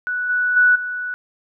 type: tone with level steps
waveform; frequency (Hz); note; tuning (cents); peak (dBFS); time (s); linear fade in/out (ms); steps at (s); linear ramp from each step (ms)
sine; 1478; F#6; -2; -20 / -16 / -10 / -23; 0.07-1.14; 0; 0.29 / 0.56 / 0.75; 10
effects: none